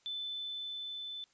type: tone with level ramp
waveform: sine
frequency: 3516 Hz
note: A7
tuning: 2 cents flat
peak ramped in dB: -36 to -40 dBFS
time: 0.06-1.24 s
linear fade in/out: 0 ms
effects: white hiss -70 dBFS RMS until 1.33 s + resampled to 16000 Hz